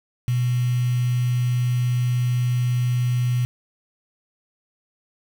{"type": "tone with quantisation", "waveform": "sine", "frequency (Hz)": 123.47, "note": "B2", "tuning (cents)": 0, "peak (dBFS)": -18, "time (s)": [0.28, 3.45], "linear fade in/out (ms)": 0, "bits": 6, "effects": []}